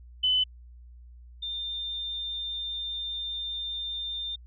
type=tone pair in turn; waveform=sine; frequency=3018 / 3605 Hz; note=F#7 / A7; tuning=+34 / +41 cents; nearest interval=minor third; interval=307 cents; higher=second; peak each=-21 / -31 dBFS; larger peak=first; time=0.23-0.44 / 1.42-4.36 s; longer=second; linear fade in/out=10 ms; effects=added 60 Hz sine -46 dBFS peak until 4.46 s